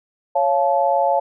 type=chord; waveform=sine; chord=Db augmented; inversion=none; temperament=just; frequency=554.4 / 693 / 866.2 Hz; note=Db5 / F5 / A5; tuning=0 / -14 / -27 cents; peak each=-19 dBFS; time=0.35-1.2 s; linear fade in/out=10 ms; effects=none